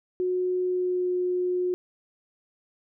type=tone with pitch glide; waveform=sine; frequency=364.8 to 361.2 Hz; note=F#4 to F#4; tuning=-24 to -42 cents; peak=-23 dBFS; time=0.2-1.74 s; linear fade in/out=0 ms; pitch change=-18 cents; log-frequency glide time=0.62-1.12 s; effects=none